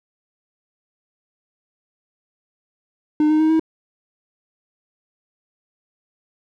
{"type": "tone with pitch steps", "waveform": "triangle", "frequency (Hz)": [303.4, 308.9, 314.5, 320.1], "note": ["D#4", "D#4", "D#4", "D#4"], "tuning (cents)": [-44, -12, 19, 49], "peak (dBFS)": -11, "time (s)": [3.2, 3.596], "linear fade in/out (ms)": 2, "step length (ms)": 99, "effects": []}